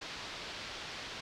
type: low-pass noise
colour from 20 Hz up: white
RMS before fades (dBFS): -44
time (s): 0.01-1.21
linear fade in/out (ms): 10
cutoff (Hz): 4700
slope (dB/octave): 24
effects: none

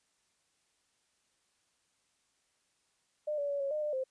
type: tone with pitch steps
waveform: sine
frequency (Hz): 602 / 573 / 567 / 553 / 608 / 599 / 523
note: D5 / D5 / C#5 / C#5 / D#5 / D5 / C5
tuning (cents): +43 / -43 / +39 / -4 / -40 / +34 / -1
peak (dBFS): -31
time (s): 3.27-4.04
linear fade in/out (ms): 10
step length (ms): 110
effects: white hiss -75 dBFS RMS until 4.1 s + resampled to 22050 Hz

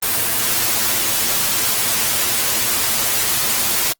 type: noise with comb filter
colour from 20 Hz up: white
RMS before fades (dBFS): -18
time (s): 0.02-3.93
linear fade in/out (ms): 10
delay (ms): 8.8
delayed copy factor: +0.85
effects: noise-tail reverb RT60 0.1 s tail -26 dB re dry + Opus 24 kbps

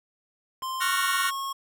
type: tone with pitch glide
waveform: square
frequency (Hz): 1046.5 to 1090.9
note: C6 to C#6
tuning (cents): 0 to -28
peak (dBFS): -30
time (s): 0.62-1.53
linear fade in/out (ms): 10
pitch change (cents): +72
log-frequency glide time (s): 0.79-0.93
type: click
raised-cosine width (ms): 0.5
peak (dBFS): -30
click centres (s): 0.622
type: chord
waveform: sawtooth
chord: Gb major seventh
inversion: second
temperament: just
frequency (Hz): 1110 / 1387.5 / 1480 / 1850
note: Db6 / F6 / Gb6 / Bb6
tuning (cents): +2 / -12 / 0 / -14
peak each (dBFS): -26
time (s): 0.8-1.31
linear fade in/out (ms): 20
effects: none

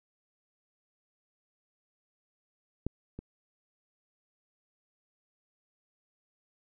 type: clicks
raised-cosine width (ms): 3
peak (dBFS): -18 / -27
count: 2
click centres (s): 2.866 / 3.19
effects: none

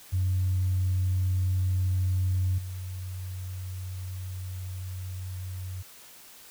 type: tone with level steps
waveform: sine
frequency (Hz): 92.5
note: F#2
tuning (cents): 0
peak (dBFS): -22 / -33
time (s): 0.12-5.83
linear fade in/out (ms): 20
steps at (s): 2.58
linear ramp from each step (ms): 5
effects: tanh soft clip ceiling -18 dBFS + white hiss -50 dBFS RMS until 6.5 s

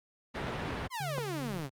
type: low-pass noise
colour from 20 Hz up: pink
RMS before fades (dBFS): -35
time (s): 0.34-0.88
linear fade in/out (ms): 20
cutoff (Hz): 2700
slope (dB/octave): 12
type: exponential sweep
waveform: sawtooth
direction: down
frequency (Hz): 1094 to 124.1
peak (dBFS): -31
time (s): 0.9-1.7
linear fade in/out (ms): 50
type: tone with tremolo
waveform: triangle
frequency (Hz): 142.1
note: C#3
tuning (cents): +43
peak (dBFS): -34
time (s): 1-1.6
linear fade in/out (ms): 5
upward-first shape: sine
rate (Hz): 2.7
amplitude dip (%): 25
type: clicks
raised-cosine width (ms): 1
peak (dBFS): -24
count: 2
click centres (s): 1.179 / 1.184
effects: high-pass 60 Hz 12 dB/octave + Opus 48 kbps

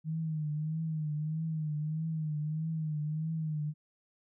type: tone with vibrato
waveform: sine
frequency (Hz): 155.56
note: D#3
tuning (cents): 0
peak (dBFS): -31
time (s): 0.04-3.74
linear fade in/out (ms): 50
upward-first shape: triangle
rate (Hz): 1.6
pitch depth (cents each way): 77
effects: none

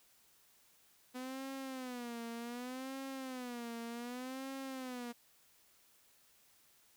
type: tone with vibrato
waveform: sawtooth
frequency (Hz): 250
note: B3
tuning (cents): +21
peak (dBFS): -38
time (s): 1.14-5.13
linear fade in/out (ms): 20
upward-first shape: sine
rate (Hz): 0.66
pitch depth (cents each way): 130
effects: white hiss -68 dBFS RMS until 6.96 s

